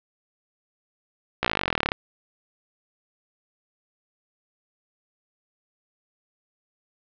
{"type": "slowing click train", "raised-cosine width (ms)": 0.3, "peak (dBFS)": -5, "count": 23, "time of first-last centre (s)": [1.43, 1.919], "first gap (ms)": 16, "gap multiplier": 1.03, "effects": ["low-pass 4000 Hz 12 dB/octave"]}